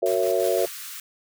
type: chord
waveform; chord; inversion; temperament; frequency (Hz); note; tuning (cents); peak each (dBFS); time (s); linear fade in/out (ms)
sine; F# dominant seventh; none; just; 370 / 462.5 / 555 / 666; F#4 / A#4 / C#5 / E5; 0 / -14 / +2 / +18; -25; 0.02-0.66; 10
type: noise with tremolo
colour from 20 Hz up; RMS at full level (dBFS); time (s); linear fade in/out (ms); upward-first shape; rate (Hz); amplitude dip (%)
white; -36; 0.06-0.68; 0; square; 5.9; 35
type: high-pass noise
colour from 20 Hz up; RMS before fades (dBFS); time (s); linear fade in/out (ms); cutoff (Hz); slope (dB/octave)
white; -37; 0.44-1; 2; 1100; 96
effects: none